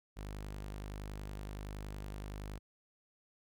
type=tone; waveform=sawtooth; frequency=50.7 Hz; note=G#1; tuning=41 cents flat; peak=-38 dBFS; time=0.16-2.59 s; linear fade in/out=20 ms; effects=none